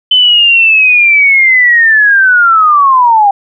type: linear sweep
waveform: sine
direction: down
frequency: 3052 to 784 Hz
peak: -3 dBFS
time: 0.11-3.31 s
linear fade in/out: 5 ms
effects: none